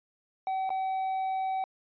triangle tone with dropouts, 762 Hz, G5, 49 cents flat, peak -26 dBFS, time 0.47-1.64 s, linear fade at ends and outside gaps 1 ms, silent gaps 0.693-0.703 s, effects resampled to 11025 Hz

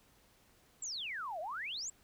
sine exponential two-way sweep, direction down then up, 7820 to 602 to 7820 Hz, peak -38 dBFS, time 0.82-1.9 s, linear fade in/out 5 ms, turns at 1.4 s, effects pink hiss -67 dBFS RMS until 2.03 s

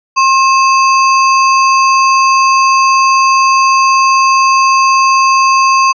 sine tone with sample-and-hold, 1069 Hz, C6, 37 cents sharp, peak -5 dBFS, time 0.16-5.93 s, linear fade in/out 20 ms, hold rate 3675 Hz, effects resampled to 16000 Hz

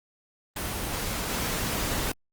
pink noise with level steps, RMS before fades -31 / -29 dBFS, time 0.56-2.12 s, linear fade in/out 5 ms, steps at 1.29 s, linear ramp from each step 10 ms, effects Opus 24 kbps

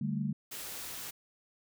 sine chord, D suspended fourth, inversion none, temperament just, 146.83 / 195.78 / 220.2 Hz, D3 / G3 / A3, 0 / -2 / +2 cents, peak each -35 dBFS, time 0.01-0.33 s, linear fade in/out 5 ms
white noise, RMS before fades -42 dBFS, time 0.51-1.11 s, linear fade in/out 10 ms
effects none

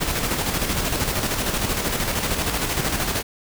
pink noise with tremolo, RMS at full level -22 dBFS, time 0-3.23 s, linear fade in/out 20 ms, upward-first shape square, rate 13 Hz, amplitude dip 40%, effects none

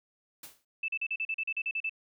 white noise with exponential decay, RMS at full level -42 dBFS, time 0.43-0.65 s, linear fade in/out 5 ms, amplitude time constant 47 ms
sine tone bursts, 2637 Hz, E7, in tune, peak -29 dBFS, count 12, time 0.83-1.895 s, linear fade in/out 5 ms, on 53 ms, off 39 ms
effects none

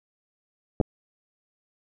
clicks, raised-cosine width 2 ms, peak -9 dBFS, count 2, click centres 0.802 / 0.812 s, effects none

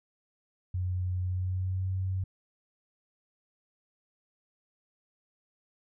sine tone with pitch glide, 91.1 to 94.09 Hz, F#2 to F#2, -26 to +30 cents, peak -28 dBFS, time 0.74-2.24 s, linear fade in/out 5 ms, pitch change +56 cents, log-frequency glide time 1.22-1.91 s, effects none

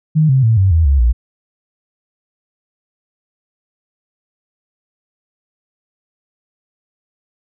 sine tone with pitch steps, 155.56 / 132.33 / 112.57 / 95.76 / 81.46 / 69.29 / 58.95 Hz, D#3 / C3 / A2 / G2 / E2 / C#2 / A#1, 0 / +20 / +40 / -40 / -20 / 0 / +20 cents, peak -8 dBFS, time 0.15-1.13 s, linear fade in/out 20 ms, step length 140 ms, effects none

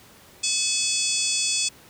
harmonic tone with a mistuned harmonic, 855 Hz, A5, 50 cents flat, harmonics 3 / 4 / 5 / 6 / 7 / 8 / 9 / 10, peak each -30 / -30 / -30 / -30 / -30 / -30 / -30 / -30 dBFS, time 0.43-1.69 s, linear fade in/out 10 ms, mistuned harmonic 5, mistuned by +99 cents, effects pink hiss -50 dBFS RMS until 1.89 s + high-pass 80 Hz 12 dB/octave

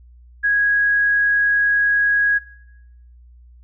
sine tone, 1655 Hz, G#6, 6 cents flat, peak -14 dBFS, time 0.43-2.39 s, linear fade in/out 20 ms, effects noise-tail reverb RT60 0.8 s tail -18 dB re dry + added 60 Hz sine -43 dBFS peak until 3.63 s

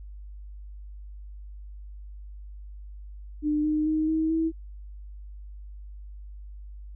sine tone with pitch steps, 300.1 / 305.9 / 311.8 / 317.8 / 323.9 Hz, D4 / D#4 / D#4 / D#4 / E4, +38 / -29 / +4 / +37 / -30 cents, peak -22 dBFS, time 3.42-4.52 s, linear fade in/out 50 ms, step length 220 ms, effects added 50 Hz sine -39 dBFS peak until 6.95 s

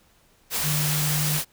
sine tone in noise, 150.4 Hz, D3, 42 cents sharp, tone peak -24 dBFS, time 0.62-1.41 s, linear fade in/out 50 ms, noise white, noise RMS -26 dBFS, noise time 0.5-1.45 s, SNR -1 dB, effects pink hiss -60 dBFS RMS until 1.52 s

